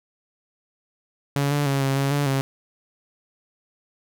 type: tone with pitch steps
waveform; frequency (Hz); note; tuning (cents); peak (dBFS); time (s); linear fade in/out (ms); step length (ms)
sawtooth; 141.2 / 145.1 / 138.1 / 135.9 / 138.1 / 143.7 / 135.7; C#3 / D3 / C#3 / C#3 / C#3 / D3 / C#3; +32 / -21 / -6 / -34 / -6 / -37 / -36; -16; 1.36-2.41; 0; 150
effects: none